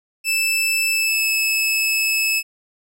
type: tone with pitch glide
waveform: sawtooth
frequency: 2637 to 2604 Hz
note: E7 to E7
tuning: 0 to -22 cents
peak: -14 dBFS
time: 0.24-2.43 s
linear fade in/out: 50 ms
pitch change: -22 cents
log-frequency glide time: 0.91-1.31 s
effects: none